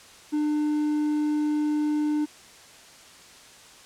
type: tone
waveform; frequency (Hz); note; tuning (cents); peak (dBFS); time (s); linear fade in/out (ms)
triangle; 300; D4; +37; -20; 0.32-2.26; 20
effects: white hiss -49 dBFS RMS until 3.85 s + low-pass 8000 Hz 12 dB/octave